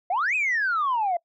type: exponential two-way sweep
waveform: sine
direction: up then down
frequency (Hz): 673 to 2587 to 673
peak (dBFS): -20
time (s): 0.1-1.17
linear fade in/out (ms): 5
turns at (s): 0.35
effects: noise-tail reverb RT60 0.1 s tail -24 dB re dry + tanh soft clip ceiling -18 dBFS